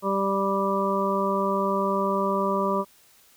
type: harmonic tone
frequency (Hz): 196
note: G3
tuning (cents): 0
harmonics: 1 / 2 / 3 / 5 / 6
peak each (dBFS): -28 / -28 / -28 / -28 / -28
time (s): 0.02-2.85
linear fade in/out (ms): 50
effects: white hiss -57 dBFS RMS until 3.36 s